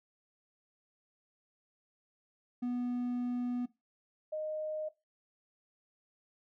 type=tone pair in turn; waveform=triangle / sine; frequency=245.3 / 618.1 Hz; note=B3 / D#5; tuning=-12 / -12 cents; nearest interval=octave + major third; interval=1600 cents; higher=second; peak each=-30 / -34 dBFS; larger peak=first; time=2.62-3.66 / 4.32-4.89 s; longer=first; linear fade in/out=10 ms; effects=noise-tail reverb RT60 0.2 s tail -17 dB re dry